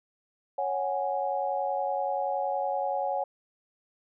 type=chord; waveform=sine; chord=C# suspended fourth; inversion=none; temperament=equal; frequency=554.4 / 740 / 830.6 Hz; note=C#5 / F#5 / G#5; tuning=0 / 0 / 0 cents; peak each=-31 dBFS; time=0.58-3.24 s; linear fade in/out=5 ms; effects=none